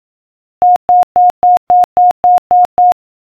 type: tone bursts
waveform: sine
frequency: 719 Hz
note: F#5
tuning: 50 cents flat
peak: -3 dBFS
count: 9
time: 0.62-2.92 s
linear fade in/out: 0 ms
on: 140 ms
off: 130 ms
effects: AAC 64 kbps